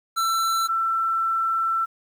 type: tone pair in turn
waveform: square / sine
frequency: 1339 / 1339 Hz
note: E6 / E6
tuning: +27 / +27 cents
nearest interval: unison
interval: 0 cents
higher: neither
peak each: -21 / -20 dBFS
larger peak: second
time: 0.16-0.68 / 0.68-1.86 s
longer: second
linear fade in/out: 20 ms
effects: 9-bit